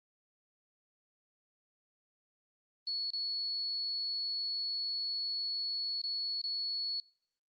sine tone with dropouts, 4393 Hz, C#8, 16 cents flat, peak -33 dBFS, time 2.87-7 s, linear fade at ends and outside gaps 1 ms, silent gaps 3.104-3.134 / 6.016-6.038 / 6.415-6.439 s, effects noise-tail reverb RT60 0.6 s tail -26 dB re dry + Opus 24 kbps

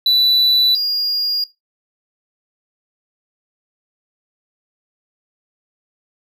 triangle tone pair in turn, 3969 / 4836 Hz, B7 / D8, +8 / +50 cents, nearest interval minor third, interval 342 cents, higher second, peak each -10 / -15 dBFS, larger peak first, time 0.06-0.75 / 0.75-1.44 s, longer neither, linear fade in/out 2 ms, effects noise-tail reverb RT60 0.2 s tail -19 dB re dry

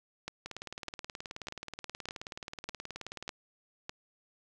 two click trains, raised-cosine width 0.2 ms, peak -20 / -23 dBFS, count 7 / 54, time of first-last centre 0.28-3.894 / 0.46-3.279 s, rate 1.66 / 18.8 Hz, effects none

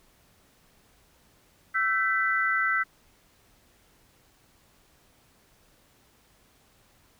sine tone cluster, 1330 / 1541 / 1990 Hz, E6 / G6 / B6, +15 / -30 / +13 cents, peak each -27 dBFS, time 1.74-2.84 s, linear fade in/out 20 ms, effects pink hiss -62 dBFS RMS until 7.19 s

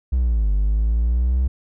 triangle linear two-way sweep, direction down then up, 65.41 to 48.96 to 65.41 Hz, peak -13 dBFS, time 0.12-1.48 s, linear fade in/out 10 ms, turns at 0.53 s, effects tanh soft clip ceiling -9 dBFS

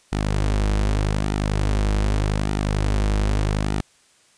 sawtooth tone with flanger, 51.2 Hz, G#1, 24 cents flat, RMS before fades -21 dBFS, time 0.12-3.81 s, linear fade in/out 5 ms, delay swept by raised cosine 1.8 to 7.5 ms, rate 0.83 Hz, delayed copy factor -0.5, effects white hiss -57 dBFS RMS until 4.37 s + resampled to 22050 Hz

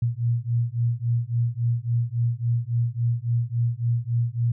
sine beating tone pair, 116.54 / 120.14 Hz, A#2 / B2, 0 / -47 cents, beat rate 3.6 Hz, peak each -24 dBFS, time 0.02-4.52 s, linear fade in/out 5 ms, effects none

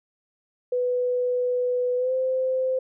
sine tone with pitch glide, 495.8 to 518.3 Hz, B4 to C5, +7 to -16 cents, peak -21 dBFS, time 0.72-2.79 s, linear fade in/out 5 ms, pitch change +77 cents, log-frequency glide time 1.97-2.13 s, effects none

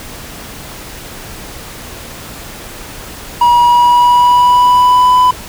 triangle tone with pitch glide, 961 to 1000.1 Hz, B5 to B5, -48 to +21 cents, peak -3 dBFS, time 3.41-5.31 s, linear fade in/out 5 ms, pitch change +69 cents, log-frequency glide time 3.6-5.18 s, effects pink hiss -29 dBFS RMS until 5.48 s

